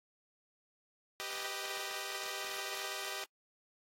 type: chord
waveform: 5% pulse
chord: G augmented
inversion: none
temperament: equal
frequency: 392 / 493.9 / 622.3 Hz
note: G4 / B4 / D#5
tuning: 0 / 0 / 0 cents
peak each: -31 / -34 / -32 dBFS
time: 1.2-3.24 s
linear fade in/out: 0 ms
effects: noise-tail reverb RT60 0.1 s tail -26 dB re dry + AAC 48 kbps